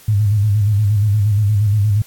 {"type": "tone with vibrato", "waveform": "sine", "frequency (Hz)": 103.83, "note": "G#2", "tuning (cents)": 0, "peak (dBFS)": -11, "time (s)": [0.08, 2.02], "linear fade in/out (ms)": 5, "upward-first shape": "square", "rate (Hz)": 8.5, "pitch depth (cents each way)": 62, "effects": ["white hiss -44 dBFS RMS until 2.06 s", "AAC 64 kbps"]}